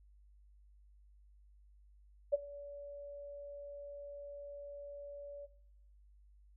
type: tone with ADSR envelope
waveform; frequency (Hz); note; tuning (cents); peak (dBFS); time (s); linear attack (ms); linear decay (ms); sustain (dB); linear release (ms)
sine; 572; D5; -46; -24; 2.32-5.47; 20; 23; -21; 25
effects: noise-tail reverb RT60 0.7 s tail -19 dB re dry + added 50 Hz sine -60 dBFS peak until 6.56 s